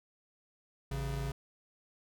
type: tone pair together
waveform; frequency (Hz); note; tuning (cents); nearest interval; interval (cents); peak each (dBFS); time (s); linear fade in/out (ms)
square; 54.53 / 137.4; A1 / C#3; -15 / -15; octave + major third; 1600; -38 / -37; 0.91-1.32; 5
effects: none